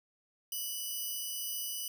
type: tone pair together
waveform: 5% pulse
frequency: 2965 / 4941 Hz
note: F#7 / D#8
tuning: +3 / -13 cents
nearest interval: major sixth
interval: 884 cents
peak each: -28 / -36 dBFS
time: 0.52-1.88 s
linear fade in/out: 2 ms
effects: none